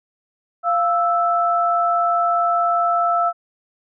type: tone pair together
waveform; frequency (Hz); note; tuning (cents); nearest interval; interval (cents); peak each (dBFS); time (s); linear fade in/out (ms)
sine; 693.8 / 1318.5; F5 / E6; -12 / 0; major seventh; 1112; -18; 0.63-3.33; 50
effects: none